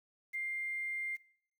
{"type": "tone with quantisation", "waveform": "sine", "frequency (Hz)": 2100, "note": "C7", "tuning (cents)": 6, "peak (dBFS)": -35, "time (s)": [0.33, 1.17], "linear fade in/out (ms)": 20, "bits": 10, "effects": ["noise-tail reverb RT60 0.6 s tail -20 dB re dry"]}